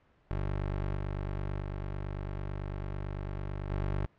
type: tone with level steps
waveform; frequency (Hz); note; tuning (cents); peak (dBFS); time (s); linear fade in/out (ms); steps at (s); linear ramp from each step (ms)
20% pulse; 49; G1; 0; -26 / -28 / -30 / -25; 0.31-4.06; 0; 0.96 / 1.61 / 3.7; 2
effects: pink hiss -66 dBFS RMS until 4.18 s + low-pass 2000 Hz 12 dB/octave